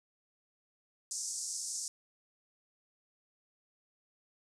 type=band-pass noise; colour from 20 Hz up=pink; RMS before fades=-39 dBFS; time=1.11-1.88 s; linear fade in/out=0 ms; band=5400 to 9100 Hz; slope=48 dB/octave; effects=none